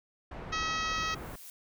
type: low-pass noise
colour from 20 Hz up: pink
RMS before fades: -42 dBFS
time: 0.31-1.36 s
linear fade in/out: 5 ms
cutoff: 1600 Hz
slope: 12 dB/octave
type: noise with exponential growth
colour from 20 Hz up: blue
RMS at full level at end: -46 dBFS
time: 0.48-1.5 s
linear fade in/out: 2 ms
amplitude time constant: 220 ms
type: harmonic tone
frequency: 641 Hz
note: E5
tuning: 49 cents flat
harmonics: 2 / 3 / 4 / 5 / 6 / 7 / 8 / 9 / 10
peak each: -33 / -37 / -39 / -41 / -43 / -44 / -45 / -46 / -47 dBFS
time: 0.52-1.15 s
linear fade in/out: 10 ms
effects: none